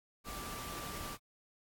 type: tone in noise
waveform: sine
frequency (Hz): 1174.7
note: D6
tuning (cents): 0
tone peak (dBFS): -47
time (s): 0.24-1.18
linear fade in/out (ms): 50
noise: pink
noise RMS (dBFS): -44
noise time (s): 0.24-1.18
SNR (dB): -6
effects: AAC 64 kbps